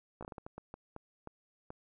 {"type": "slowing click train", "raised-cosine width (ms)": 1, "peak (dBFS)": -30, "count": 12, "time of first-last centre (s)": [0.21, 1.704], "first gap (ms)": 16, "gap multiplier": 1.39, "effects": []}